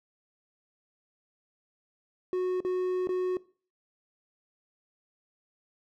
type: tone with dropouts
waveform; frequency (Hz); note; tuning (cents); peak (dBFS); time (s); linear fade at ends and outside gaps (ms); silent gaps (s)
triangle; 366.7; F#4; -15; -24; 2.33-3.37; 1; 2.604-2.649 / 3.072-3.091
effects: noise-tail reverb RT60 0.4 s tail -20 dB re dry